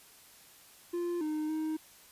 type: tone with pitch steps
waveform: triangle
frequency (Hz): 347.9 / 307.2 / 313.2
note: F4 / D#4 / D#4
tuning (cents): -7 / -22 / +11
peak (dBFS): -29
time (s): 0.93-1.77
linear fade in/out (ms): 10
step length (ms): 280
effects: white hiss -57 dBFS RMS until 2.11 s + resampled to 32000 Hz